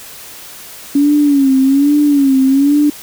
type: tone with vibrato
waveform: sine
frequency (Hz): 279.3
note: C#4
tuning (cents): +13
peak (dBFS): -7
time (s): 0.95-2.9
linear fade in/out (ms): 5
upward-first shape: sine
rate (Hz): 1.2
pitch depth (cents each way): 96
effects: white hiss -33 dBFS RMS until 3.02 s